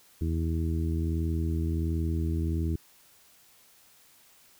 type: harmonic tone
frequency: 81.4 Hz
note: E2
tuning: 21 cents flat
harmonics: 1 / 2 / 3 / 4 / 5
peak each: -27 / -34 / -37 / -35 / -44 dBFS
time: 0.21-2.76 s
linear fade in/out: 5 ms
effects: white hiss -59 dBFS RMS until 4.59 s